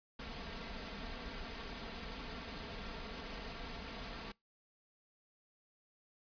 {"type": "noise with comb filter", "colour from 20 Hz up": "pink", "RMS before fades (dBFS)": -45, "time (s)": [0.19, 4.32], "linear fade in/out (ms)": 5, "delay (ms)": 4.4, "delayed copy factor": 0.6, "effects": ["noise-tail reverb RT60 0.2 s tail -24 dB re dry", "resampled to 11025 Hz"]}